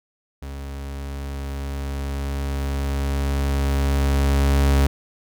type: tone with level ramp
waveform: 40% pulse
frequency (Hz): 69.3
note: C#2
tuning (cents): 0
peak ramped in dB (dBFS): -30 to -13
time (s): 0.42-4.87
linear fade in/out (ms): 5
effects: none